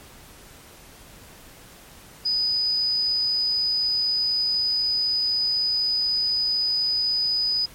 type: tone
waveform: sine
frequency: 4978 Hz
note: D#8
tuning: in tune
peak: -20 dBFS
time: 2.25-7.66 s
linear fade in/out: 10 ms
effects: pink hiss -47 dBFS RMS until 7.74 s + MP3 64 kbps